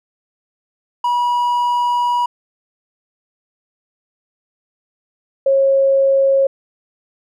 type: tone pair in turn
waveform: triangle / sine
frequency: 969 / 543.8 Hz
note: B5 / C#5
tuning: -33 / -33 cents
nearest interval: minor seventh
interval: 1000 cents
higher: first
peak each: -12 / -10 dBFS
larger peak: second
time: 1.04-2.26 / 5.46-6.47 s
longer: first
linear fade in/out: 5 ms
effects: none